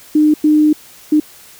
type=tone bursts at uneven times; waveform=sine; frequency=303.8 Hz; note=D#4; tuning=41 cents flat; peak=-7 dBFS; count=3; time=0.15-0.34 / 0.44-0.73 / 1.12-1.2 s; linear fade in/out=5 ms; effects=white hiss -41 dBFS RMS until 1.59 s